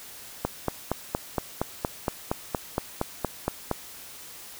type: click train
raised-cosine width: 1 ms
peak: -10 dBFS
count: 15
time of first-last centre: 0.45-3.713 s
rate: 4.29 Hz
effects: white hiss -44 dBFS RMS until 4.59 s